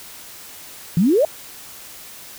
sine exponential sweep, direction up, 156.7 to 659.3 Hz, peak -12 dBFS, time 0.97-1.25 s, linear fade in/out 2 ms, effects white hiss -39 dBFS RMS until 2.38 s

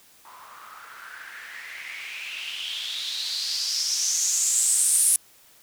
violet noise with low-pass filter sweep, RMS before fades -27 dBFS, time 0.25-5.16 s, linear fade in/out 2 ms, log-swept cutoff 1000 to 10000 Hz, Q 5.8, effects white hiss -55 dBFS RMS until 5.62 s

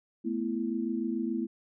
sine chord, A suspended second, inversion none, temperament equal with one note detuned, 220 / 246.9 / 332.5 Hz, A3 / B3 / E4, 0 / 0 / +15 cents, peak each -33 dBFS, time 0.24-1.47 s, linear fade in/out 20 ms, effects none

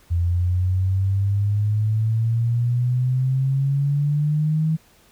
sine exponential sweep, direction up, 84.9 to 160 Hz, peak -17 dBFS, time 0.1-4.77 s, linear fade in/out 20 ms, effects pink hiss -55 dBFS RMS until 5.11 s

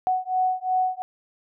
sine beating tone pair, 741 / 743.8 Hz, F#5 / F#5, +2 / +9 cents, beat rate 2.8 Hz, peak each -24 dBFS, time 0.07-1.02 s, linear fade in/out 0 ms, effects none

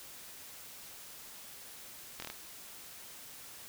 slowing click train, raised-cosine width 0.2 ms, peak -23 dBFS, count 5, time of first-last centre 2.2-2.301 s, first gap 23 ms, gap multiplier 1.06, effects white hiss -50 dBFS RMS until 3.68 s

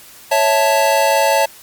square chord, A major, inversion first, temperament equal, 554.4 / 659.3 / 880 Hz, C#5 / E5 / A5, 0 / 0 / 0 cents, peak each -17 / -18 / -16 dBFS, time 0.31-1.46 s, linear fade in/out 10 ms, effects white hiss -41 dBFS RMS until 1.62 s + Opus 48 kbps

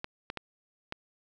clicks, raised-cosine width 0.3 ms, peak -19 dBFS, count 4, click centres 0.044 / 0.301 / 0.373 / 0.924 s, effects none

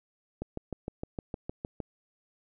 click train, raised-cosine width 2 ms, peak -21 dBFS, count 10, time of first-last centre 0.42-1.802 s, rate 6.51 Hz, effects none

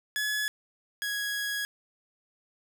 sawtooth tone pair in turn, 1700 / 1662.1 Hz, G#6 / G#6, +40 / +1 cents, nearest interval unison, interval 39 cents, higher first, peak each -24 / -26 dBFS, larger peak first, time 0.16-0.48 / 1.02-1.65 s, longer second, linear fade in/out 0 ms, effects none

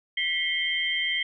sine tone cluster, 1972 / 2134 / 3146 Hz, B6 / C7 / G7, -3 / +34 / +6 cents, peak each -30 / -29 / -27 dBFS, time 0.17-1.23 s, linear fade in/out 5 ms, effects none

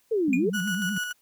sine exponential two-way sweep, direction down then up, 469.5 to 242.8 to 469.5 Hz, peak -21 dBFS, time 0.11-0.5 s, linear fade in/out 10 ms, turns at 0.35 s
sine tone with vibrato, 193.3 Hz, G3, 24 cents flat, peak -27 dBFS, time 0.28-0.98 s, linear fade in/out 2 ms, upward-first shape triangle, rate 8.2 Hz, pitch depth 200 cents each way
triangle tone with exponential decay, 2435 Hz, D#7, 38 cents flat, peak -21 dBFS, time 0.33-0.45 s, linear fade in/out 2 ms, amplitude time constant 25 ms
35% pulse tone with tremolo, 1467 Hz, F#6, 15 cents flat, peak -25 dBFS, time 0.53-1.13 s, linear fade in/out 20 ms, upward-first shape square, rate 6.9 Hz, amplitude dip 40%
effects white hiss -66 dBFS RMS until 1.21 s

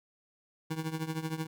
25% pulse tone with tremolo, 159.4 Hz, D#3, 42 cents sharp, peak -26 dBFS, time 0.7-1.47 s, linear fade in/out 10 ms, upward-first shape triangle, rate 13 Hz, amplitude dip 85%, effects none

